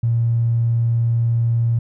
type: tone with tanh clipping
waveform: triangle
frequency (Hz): 116.54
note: A#2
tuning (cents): 0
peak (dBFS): -14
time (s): 0.03-1.79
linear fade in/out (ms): 5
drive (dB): 2
effects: none